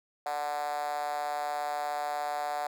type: tone with high-pass filter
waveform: 5% pulse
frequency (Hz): 147.2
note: D3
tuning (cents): +4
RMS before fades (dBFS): -33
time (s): 0.26-2.67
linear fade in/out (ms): 2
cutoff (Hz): 690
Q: 8.2
effects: none